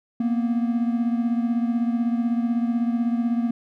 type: beating tone pair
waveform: triangle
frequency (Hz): 233.1 / 249.1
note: A#3 / B3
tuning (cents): 0 / +15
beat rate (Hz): 16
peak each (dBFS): -19 / -25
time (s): 0.2-3.51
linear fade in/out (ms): 5
effects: none